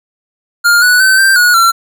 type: tone with pitch steps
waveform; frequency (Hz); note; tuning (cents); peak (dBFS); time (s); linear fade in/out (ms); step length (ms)
square; 1409 / 1476 / 1534 / 1570 / 1454 / 1358; F6 / F#6 / G6 / G6 / F#6 / F6; +15 / -5 / -38 / +2 / -31 / -49; -6; 0.64-1.72; 20; 180
effects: none